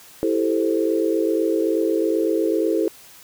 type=chord; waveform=sine; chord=A minor seventh; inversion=second; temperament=equal; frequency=329.6 / 392 / 440 / 523.3 Hz; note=E4 / G4 / A4 / C5; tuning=0 / 0 / 0 / 0 cents; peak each=-21 / -25 / -22 / -26 dBFS; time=0.23-2.88 s; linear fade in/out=0 ms; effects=white hiss -46 dBFS RMS until 3.23 s